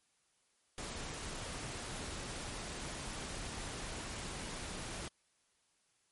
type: noise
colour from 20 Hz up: pink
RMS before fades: -43 dBFS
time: 0.78-5.08 s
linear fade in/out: 0 ms
effects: white hiss -75 dBFS RMS until 6.11 s + MP3 48 kbps